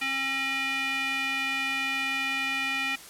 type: tone with band-pass filter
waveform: square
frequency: 269.5 Hz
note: C#4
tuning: 49 cents flat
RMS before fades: -29 dBFS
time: 0.01-2.96 s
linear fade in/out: 10 ms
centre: 2400 Hz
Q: 3.6
effects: white hiss -46 dBFS RMS until 3.09 s + low-pass 12000 Hz 12 dB/octave